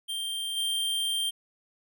square tone with level steps, 3169 Hz, G7, 18 cents sharp, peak -31 / -27 dBFS, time 0.08-1.31 s, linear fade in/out 20 ms, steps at 0.56 s, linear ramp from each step 20 ms, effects none

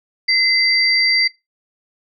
sine tone pair together, 2057 / 4689 Hz, C7 / D8, -30 / -4 cents, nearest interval octave + major second, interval 1426 cents, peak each -15 dBFS, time 0.28-1.28 s, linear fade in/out 10 ms, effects noise-tail reverb RT60 0.2 s tail -21 dB re dry

